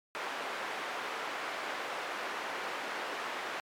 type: band-pass noise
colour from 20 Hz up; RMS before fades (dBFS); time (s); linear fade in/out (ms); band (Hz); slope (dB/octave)
white; -38; 0.15-3.6; 0; 420 to 1700; 12
effects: MP3 96 kbps